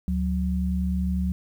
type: tone pair together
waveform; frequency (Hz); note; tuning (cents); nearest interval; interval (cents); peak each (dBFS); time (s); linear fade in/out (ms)
sine; 72.8 / 183.61; D2 / F#3; -15 / -13; octave + major third; 1602; -25; 0.08-1.32; 0
effects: 9-bit